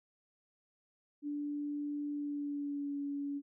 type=tone with pitch glide; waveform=sine; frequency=291.6 to 283.8 Hz; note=D4 to C#4; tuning=-12 to +41 cents; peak=-35 dBFS; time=1.22-3.42 s; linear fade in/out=50 ms; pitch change=-47 cents; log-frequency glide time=2.11-2.98 s; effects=none